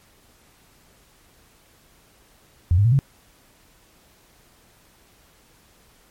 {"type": "tone with pitch steps", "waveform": "sine", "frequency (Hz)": [87.31, 101.46, 117.9, 137], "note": ["F2", "G#2", "A#2", "C#3"], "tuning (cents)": [0, -40, 20, -20], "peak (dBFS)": -13, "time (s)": [2.71, 2.99], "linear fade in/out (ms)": 0, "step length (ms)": 70, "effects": ["pink hiss -56 dBFS RMS until 6.1 s", "MP3 64 kbps"]}